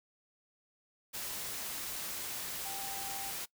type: tone in noise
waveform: sine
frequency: 786 Hz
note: G5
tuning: 4 cents sharp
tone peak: -44 dBFS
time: 2.64-3.32 s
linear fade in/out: 20 ms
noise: white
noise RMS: -40 dBFS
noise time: 1.13-3.46 s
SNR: -7 dB
effects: noise-tail reverb RT60 0.1 s tail -21 dB re dry